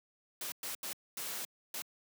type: noise bursts at uneven times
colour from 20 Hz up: white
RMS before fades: -40 dBFS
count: 5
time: 0.41-0.52 / 0.63-0.75 / 0.83-0.93 / 1.17-1.45 / 1.74-1.82 s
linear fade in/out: 2 ms
effects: high-pass 200 Hz 12 dB/octave